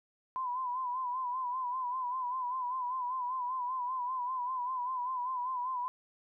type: tone with vibrato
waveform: sine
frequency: 1007 Hz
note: B5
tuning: 33 cents sharp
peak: -32 dBFS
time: 0.36-5.88 s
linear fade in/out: 0 ms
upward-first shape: sine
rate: 5.1 Hz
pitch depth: 66 cents each way
effects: none